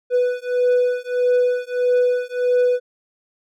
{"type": "beating tone pair", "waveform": "triangle", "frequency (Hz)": [493.9, 495.5], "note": ["B4", "B4"], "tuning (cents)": [0, 6], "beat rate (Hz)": 1.6, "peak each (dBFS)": [-17, -17], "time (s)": [0.1, 2.8], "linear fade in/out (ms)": 50, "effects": []}